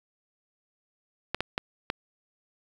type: clicks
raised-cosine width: 0.3 ms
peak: -11 dBFS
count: 4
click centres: 1.346 / 1.406 / 1.579 / 1.901 s
effects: 7-bit